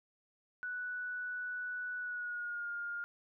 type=tone with pitch glide; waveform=sine; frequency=1480 to 1414 Hz; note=F#6 to F6; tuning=0 to +21 cents; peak=-37 dBFS; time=0.63-3.04 s; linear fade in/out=0 ms; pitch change=-79 cents; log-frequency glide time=1.98-2.7 s; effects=none